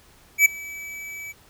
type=tone with ADSR envelope; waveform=square; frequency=2296 Hz; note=D7; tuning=40 cents flat; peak=-10 dBFS; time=0.38-1.33 s; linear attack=75 ms; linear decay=8 ms; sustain=-24 dB; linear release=24 ms; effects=pink hiss -54 dBFS RMS until 1.49 s